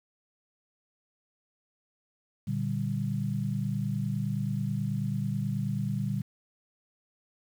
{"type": "chord", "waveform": "sine", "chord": "G minor", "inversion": "first", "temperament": "just", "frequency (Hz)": [117.6, 147, 196], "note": ["Bb2", "D3", "G3"], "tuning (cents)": [16, 2, 0], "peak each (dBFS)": -32, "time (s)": [2.47, 6.22], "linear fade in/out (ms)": 10, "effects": ["9-bit"]}